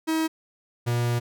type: tone pair in turn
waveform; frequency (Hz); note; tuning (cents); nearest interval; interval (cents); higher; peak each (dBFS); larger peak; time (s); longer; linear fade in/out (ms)
45% pulse; 319.6 / 119.71; D#4 / A#2; +47 / +46; octave + perfect fourth; 1701; first; -22; neither; 0.07-0.28 / 0.86-1.2; second; 20
effects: none